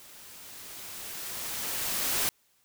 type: noise with level ramp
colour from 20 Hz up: white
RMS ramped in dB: -51 to -27 dBFS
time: 0-2.29 s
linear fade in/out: 0 ms
effects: white hiss -68 dBFS RMS until 2.64 s